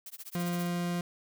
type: noise with tremolo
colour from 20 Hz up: blue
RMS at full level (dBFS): -42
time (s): 0.06-0.67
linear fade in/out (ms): 2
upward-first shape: sine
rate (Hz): 15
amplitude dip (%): 100
type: tone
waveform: 40% pulse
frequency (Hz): 174.61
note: F3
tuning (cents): 0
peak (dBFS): -29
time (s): 0.35-1.01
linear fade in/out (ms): 2
effects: none